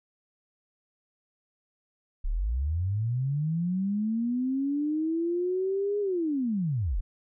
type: linear two-way sweep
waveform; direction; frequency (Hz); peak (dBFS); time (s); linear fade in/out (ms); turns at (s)
sine; up then down; 30.24 to 415.3 to 30.24; -25; 2.24-7.01; 10; 6
effects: none